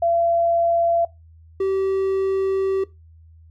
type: tone pair in turn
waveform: sine / triangle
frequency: 679 / 385.5 Hz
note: F5 / G4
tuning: -49 / -29 cents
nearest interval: minor seventh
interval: 980 cents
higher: first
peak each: -16 dBFS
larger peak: neither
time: 0.02-1.05 / 1.6-2.84 s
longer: second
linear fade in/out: 5 ms
effects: noise-tail reverb RT60 0.2 s tail -19 dB re dry + added 81 Hz sine -45 dBFS peak until 3.5 s